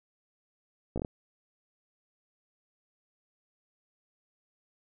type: slowing click train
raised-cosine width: 2 ms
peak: -20 dBFS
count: 5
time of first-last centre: 0.96-1.048 s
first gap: 16 ms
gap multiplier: 1.22
effects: none